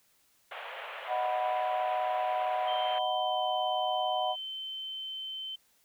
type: band-pass noise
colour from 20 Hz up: pink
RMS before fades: -42 dBFS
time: 0.51-2.99 s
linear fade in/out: 5 ms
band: 520 to 3200 Hz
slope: 48 dB/octave
type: chord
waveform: sine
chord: B major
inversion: first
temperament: equal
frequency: 622.3 / 740 / 987.8 Hz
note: D#5 / F#5 / B5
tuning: 0 / 0 / 0 cents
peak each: -34 / -30 / -35 dBFS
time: 1.07-4.36 s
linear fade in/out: 50 ms
type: tone with pitch glide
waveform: sine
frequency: 3136 to 3082 Hz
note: G7 to G7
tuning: 0 to -30 cents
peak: -36 dBFS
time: 2.67-5.56 s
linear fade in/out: 10 ms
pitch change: -30 cents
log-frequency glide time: 2.78-3.43 s
effects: white hiss -68 dBFS RMS until 5.84 s